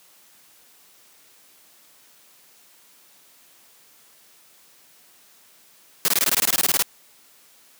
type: noise bursts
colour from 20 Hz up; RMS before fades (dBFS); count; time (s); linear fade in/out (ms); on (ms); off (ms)
white; -19; 15; 6.05-6.824; 0; 32; 21
effects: white hiss -54 dBFS RMS until 7.79 s + high-pass 150 Hz 12 dB/octave